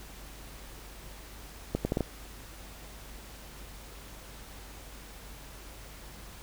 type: accelerating click train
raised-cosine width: 2 ms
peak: -14 dBFS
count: 5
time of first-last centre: 1.75-2.007 s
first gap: 100 ms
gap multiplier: 0.71
effects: added 50 Hz sine -48 dBFS peak until 6.42 s + pink hiss -49 dBFS RMS until 6.42 s